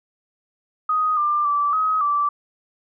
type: tone with pitch steps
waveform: sine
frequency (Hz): 1249 / 1191 / 1162 / 1268 / 1164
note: D#6 / D6 / D6 / D#6 / D6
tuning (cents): +6 / +24 / -19 / +32 / -16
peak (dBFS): -17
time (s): 0.89-2.29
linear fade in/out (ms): 5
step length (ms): 280
effects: none